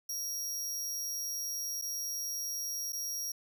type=tone with dropouts; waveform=sawtooth; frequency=5650 Hz; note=F8; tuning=19 cents sharp; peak=-32 dBFS; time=0.09-3.32 s; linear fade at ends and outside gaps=5 ms; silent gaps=1.815-1.821 / 2.923-2.93 s; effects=none